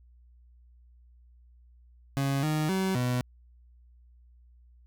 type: tone with pitch steps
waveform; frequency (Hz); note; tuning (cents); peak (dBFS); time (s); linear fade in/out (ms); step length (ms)
30% pulse; 137.8 / 153.9 / 189.9 / 124.3; C#3 / D#3 / F#3 / B2; -10 / -19 / +45 / +12; -23; 2.17-3.21; 0; 260
effects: added 60 Hz sine -54 dBFS peak until 4.86 s